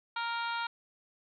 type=harmonic tone; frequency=466.2 Hz; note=A#4; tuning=in tune; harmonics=2 / 3 / 4 / 5 / 6 / 7 / 8 / 9; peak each=-35 / -36 / -48 / -44 / -48 / -46 / -46 / -47 dBFS; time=0.16-0.67 s; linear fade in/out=5 ms; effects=none